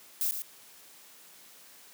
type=noise with echo; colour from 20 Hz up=violet; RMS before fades=-29 dBFS; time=0.21-0.31 s; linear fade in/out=0 ms; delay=110 ms; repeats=1; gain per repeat=-7 dB; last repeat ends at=0.42 s; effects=white hiss -54 dBFS RMS until 1.93 s + high-pass 150 Hz 12 dB/octave